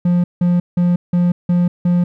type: tone bursts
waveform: triangle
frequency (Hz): 176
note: F3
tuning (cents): +14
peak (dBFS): -9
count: 6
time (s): 0.05-2.04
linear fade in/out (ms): 5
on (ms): 190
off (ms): 170
effects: none